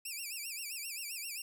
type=tone with vibrato; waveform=10% pulse; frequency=2529 Hz; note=D#7; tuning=28 cents sharp; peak=-31 dBFS; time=0.05-1.42 s; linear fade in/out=5 ms; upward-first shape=sine; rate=7.6 Hz; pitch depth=170 cents each way; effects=none